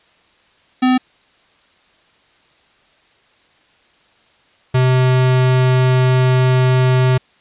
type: tone pair in turn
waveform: square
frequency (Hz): 255.2 / 128.34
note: C4 / C3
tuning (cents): -43 / -33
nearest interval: octave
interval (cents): 1190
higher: first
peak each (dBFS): -11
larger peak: neither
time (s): 0.82-0.98 / 4.74-7.18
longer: second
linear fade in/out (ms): 10
effects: white hiss -54 dBFS RMS until 7.4 s + resampled to 8000 Hz